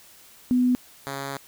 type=tone pair in turn; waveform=sine / 5% pulse; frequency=249.3 / 138.15 Hz; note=B3 / C#3; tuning=+16 / -6 cents; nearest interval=minor seventh; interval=1022 cents; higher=first; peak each=-17 / -19 dBFS; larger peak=first; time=0.51-0.75 / 1.07-1.37 s; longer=second; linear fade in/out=0 ms; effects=white hiss -51 dBFS RMS until 1.47 s